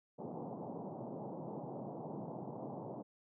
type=band-pass noise; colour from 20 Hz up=pink; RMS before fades=-45 dBFS; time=0.18-3.03 s; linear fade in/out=20 ms; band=130 to 910 Hz; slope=48 dB/octave; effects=none